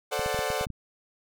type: chord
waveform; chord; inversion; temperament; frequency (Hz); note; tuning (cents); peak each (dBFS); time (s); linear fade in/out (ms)
sawtooth; D dominant seventh; second; equal; 440 / 523.3 / 587.3 / 740; A4 / C5 / D5 / F#5; 0 / 0 / 0 / 0; -29; 0.11-0.66; 20
type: clicks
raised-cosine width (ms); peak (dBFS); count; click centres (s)
5; -24; 8; 0.194 / 0.261 / 0.345 / 0.391 / 0.503 / 0.611 / 0.668 / 0.703
effects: none